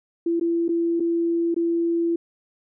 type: tone with dropouts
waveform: sine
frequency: 337.2 Hz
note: E4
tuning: 39 cents sharp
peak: -19 dBFS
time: 0.26-2.16 s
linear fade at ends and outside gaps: 5 ms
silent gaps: 0.398-0.41 / 0.682-0.69 / 0.998-1.003 / 1.544-1.563 s
effects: none